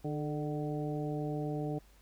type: harmonic tone with a mistuned harmonic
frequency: 150 Hz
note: D3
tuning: 37 cents sharp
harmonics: 1 / 2 / 3 / 4 / 5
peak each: -36 / -38 / -40 / -44 / -44 dBFS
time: 0.04-1.79 s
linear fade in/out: 10 ms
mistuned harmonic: 3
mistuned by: -47 cents
effects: added 50 Hz sine -59 dBFS peak until 2.01 s + pink hiss -65 dBFS RMS until 2.01 s